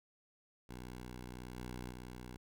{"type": "tone with level steps", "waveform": "10% pulse", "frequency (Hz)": 61.74, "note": "B1", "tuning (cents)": 0, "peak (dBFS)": [-38, -35, -39], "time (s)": [0.69, 2.37], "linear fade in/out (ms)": 5, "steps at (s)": [1.56, 1.9], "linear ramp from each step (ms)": 20, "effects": []}